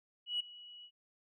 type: tone with ADSR envelope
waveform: sine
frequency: 2927 Hz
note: F#7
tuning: 19 cents flat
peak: -30 dBFS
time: 0.26-0.91 s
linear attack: 140 ms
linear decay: 8 ms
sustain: -20 dB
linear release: 66 ms
effects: noise-tail reverb RT60 0.1 s tail -25 dB re dry + tanh soft clip ceiling -26 dBFS